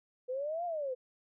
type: exponential two-way sweep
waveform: sine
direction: up then down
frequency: 492.7 to 715 to 492.7 Hz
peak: -33 dBFS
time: 0.28-0.95 s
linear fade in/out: 20 ms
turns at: 0.65 s
effects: none